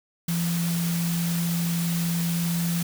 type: tone in noise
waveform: sine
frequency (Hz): 170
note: F3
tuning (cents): -46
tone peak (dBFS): -23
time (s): 0.28-2.83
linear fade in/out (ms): 5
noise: white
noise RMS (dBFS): -33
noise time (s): 0.28-2.83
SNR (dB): +7
effects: none